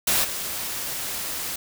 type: noise with level steps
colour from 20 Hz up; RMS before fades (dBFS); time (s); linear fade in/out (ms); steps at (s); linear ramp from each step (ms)
white; -21 / -30; 0.07-1.56; 5; 0.23; 20
effects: none